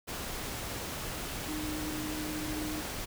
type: tone in noise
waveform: sine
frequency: 306.3 Hz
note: D#4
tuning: 27 cents flat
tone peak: -36 dBFS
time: 1.47-2.82 s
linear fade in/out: 20 ms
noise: pink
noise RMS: -38 dBFS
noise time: 0.07-3.06 s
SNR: -1 dB
effects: none